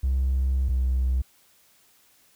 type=tone pair in turn; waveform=triangle; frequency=65.6 / 63.92 Hz; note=C2 / C2; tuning=+5 / -40 cents; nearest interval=unison; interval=45 cents; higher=first; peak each=-17 dBFS; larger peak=neither; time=0.03-0.69 / 0.69-1.22 s; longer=first; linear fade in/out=10 ms; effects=tanh soft clip ceiling -17 dBFS + white hiss -60 dBFS RMS until 2.35 s